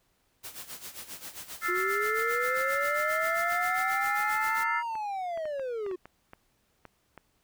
white noise with tremolo, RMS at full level -40 dBFS, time 0.43-4.65 s, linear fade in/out 20 ms, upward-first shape sine, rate 7.5 Hz, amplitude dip 75%
sine chord, F major seventh, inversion third, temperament equal, 1318.5 / 1396.9 / 1760 / 2093 Hz, E6 / F6 / A6 / C7, 0 / 0 / 0 / 0 cents, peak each -31 / -35 / -33 / -32 dBFS, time 1.61-4.83 s, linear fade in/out 50 ms
triangle linear two-way sweep, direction up then down, 351.4 to 946 to 353.4 Hz, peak -29 dBFS, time 1.68-5.96 s, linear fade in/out 10 ms, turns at 4.83 s
clicks, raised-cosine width 0.5 ms, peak -30 dBFS, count 10, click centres 4.954 / 5.375 / 5.455 / 5.596 / 5.864 / 5.913 / 6.056 / 6.334 / 6.853 / 7.177 s
effects pink hiss -71 dBFS RMS until 7.43 s

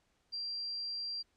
sine tone, 4735 Hz, D8, 13 cents sharp, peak -36 dBFS, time 0.32-1.23 s, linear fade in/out 20 ms, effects pink hiss -75 dBFS RMS until 1.36 s + low-pass 8000 Hz 12 dB/octave

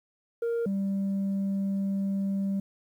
sine tone pair in turn, 466.2 / 196.01 Hz, A#4 / G3, 0 / 0 cents, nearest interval octave + minor third, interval 1500 cents, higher first, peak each -23 dBFS, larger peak neither, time 0.42-0.66 / 0.66-2.6 s, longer second, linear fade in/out 5 ms, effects tanh soft clip ceiling -25 dBFS + 10-bit

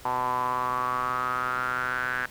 sawtooth tone with band-pass filter sweep, 125.9 Hz, B2, 34 cents sharp, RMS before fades -28 dBFS, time 0.05-2.26 s, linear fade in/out 5 ms, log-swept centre 930 to 1600 Hz, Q 7.4, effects pink hiss -48 dBFS RMS until 2.3 s

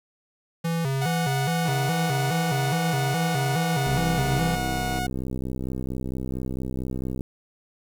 square tone with vibrato, 150 Hz, D3, 37 cents sharp, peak -24 dBFS, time 0.64-4.56 s, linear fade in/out 10 ms, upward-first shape square, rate 2.4 Hz, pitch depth 180 cents each way
sawtooth tone with pitch glide, 734 to 728.1 Hz, F#5 to F#5, -14 to -28 cents, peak -24 dBFS, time 1.01-5.07 s, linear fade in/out 10 ms, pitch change -14 cents, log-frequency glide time 2.01-4.52 s
10% pulse tone, 159.4 Hz, D#3, 42 cents sharp, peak -25 dBFS, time 1.65-4.99 s, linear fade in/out 2 ms
click train, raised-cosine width 3 ms, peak -18 dBFS, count 216, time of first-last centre 3.87-7.209 s, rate 64.4 Hz
effects 8-bit

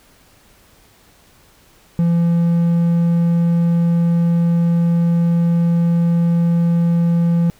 triangle tone, 169.8 Hz, F3, 48 cents flat, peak -10 dBFS, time 1.99-7.5 s, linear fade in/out 0 ms, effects pink hiss -51 dBFS RMS until 7.59 s

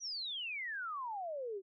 sine exponential sweep, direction down, 6020 to 370 Hz, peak -38 dBFS, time 0-1.62 s, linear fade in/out 50 ms, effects none

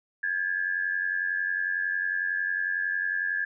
sine tone pair together, 1622 / 1713 Hz, G#6 / A6, -41 / -47 cents, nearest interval minor second, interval 94 cents, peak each -29 / -28 dBFS, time 0.23-3.45 s, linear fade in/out 5 ms, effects none

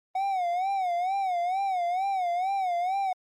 triangle tone with vibrato, 740 Hz, F#5, in tune, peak -23 dBFS, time 0.15-3.13 s, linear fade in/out 5 ms, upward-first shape sine, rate 2.2 Hz, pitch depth 120 cents each way, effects Opus 32 kbps

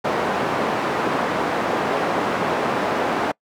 white band-pass noise, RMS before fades -22 dBFS, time 0.04-3.32 s, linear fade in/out 10 ms, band 190 to 1000 Hz, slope 12 dB/octave, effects noise-tail reverb RT60 0.1 s tail -25 dB re dry

